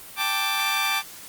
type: chord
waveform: 15% pulse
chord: G suspended second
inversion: none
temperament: just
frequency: 784 / 882 / 1176 Hz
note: G5 / A5 / D6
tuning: 0 / +4 / +2 cents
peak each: -23 / -23 / -19 dBFS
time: 0.16-1.03 s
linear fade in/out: 50 ms
effects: white hiss -42 dBFS RMS until 1.28 s + Opus 32 kbps